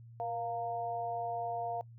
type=tone with amplitude modulation; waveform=sine; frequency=698.5 Hz; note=F5; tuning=in tune; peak=-30 dBFS; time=0.2-1.81 s; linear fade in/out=0 ms; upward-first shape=sine; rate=224 Hz; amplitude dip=85%; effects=noise-tail reverb RT60 0.1 s tail -23 dB re dry + added 116 Hz sine -50 dBFS peak until 1.98 s